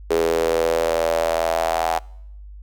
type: tone with high-pass filter sweep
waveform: sawtooth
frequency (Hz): 82.41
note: E2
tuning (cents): 0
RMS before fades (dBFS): -20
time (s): 0.1-1.99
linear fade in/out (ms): 10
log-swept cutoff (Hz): 420 to 750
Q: 6.3
effects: noise-tail reverb RT60 0.8 s tail -26 dB re dry + added 50 Hz sine -36 dBFS peak until 2.62 s